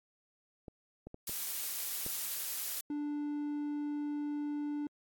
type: clicks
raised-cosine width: 2 ms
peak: -32 dBFS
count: 5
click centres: 0.682 / 1.07 / 1.144 / 1.295 / 2.064 s
type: noise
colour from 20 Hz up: blue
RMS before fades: -37 dBFS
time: 1.27-2.81 s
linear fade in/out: 5 ms
type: tone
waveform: triangle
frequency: 293.7 Hz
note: D4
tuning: in tune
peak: -32 dBFS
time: 2.9-4.87 s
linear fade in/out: 2 ms
effects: AAC 64 kbps